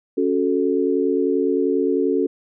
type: chord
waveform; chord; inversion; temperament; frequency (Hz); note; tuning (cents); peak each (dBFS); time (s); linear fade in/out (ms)
sine; F# minor; second; equal; 277.2 / 370 / 440; C#4 / F#4 / A4; 0 / 0 / 0; -21; 0.17-2.27; 10
effects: none